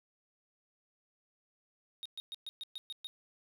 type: tone bursts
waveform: triangle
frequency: 3729 Hz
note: A#7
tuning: in tune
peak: -38 dBFS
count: 8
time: 2.03-3.07 s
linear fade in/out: 0 ms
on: 25 ms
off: 120 ms
effects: none